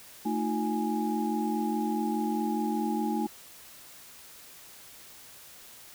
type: tone cluster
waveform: sine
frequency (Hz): 222.4 / 309.5 / 354.3 / 830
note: A3 / D#4 / F4 / G#5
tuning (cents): +19 / -9 / +25 / -1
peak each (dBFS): -30 / -32 / -35 / -33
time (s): 0.25-3.27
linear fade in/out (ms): 10
effects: white hiss -50 dBFS RMS until 5.94 s